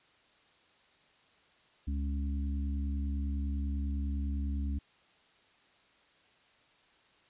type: harmonic tone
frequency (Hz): 70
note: C#2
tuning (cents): +18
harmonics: 1 / 3 / 4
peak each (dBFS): -31 / -41 / -43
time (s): 1.87-4.79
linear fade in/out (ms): 10
effects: white hiss -65 dBFS RMS until 7.29 s + resampled to 8000 Hz